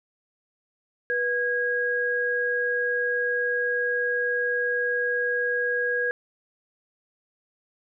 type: tone pair together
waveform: sine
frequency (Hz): 488.2 / 1642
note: B4 / G#6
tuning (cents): -20 / -20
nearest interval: octave + major sixth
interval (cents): 2100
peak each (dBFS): -27 / -24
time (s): 1.1-6.11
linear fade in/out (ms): 0
effects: none